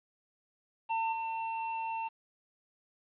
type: tone with level steps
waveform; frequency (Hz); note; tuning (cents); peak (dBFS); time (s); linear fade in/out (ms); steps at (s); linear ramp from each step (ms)
square; 901; A5; +41; -30 / -34; 0.89-2.09; 20; 1.12; 10
effects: resampled to 8000 Hz + 10-bit